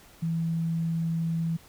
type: tone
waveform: sine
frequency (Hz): 164.81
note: E3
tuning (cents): 0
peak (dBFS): -25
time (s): 0.22-1.57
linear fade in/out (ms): 10
effects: pink hiss -54 dBFS RMS until 1.68 s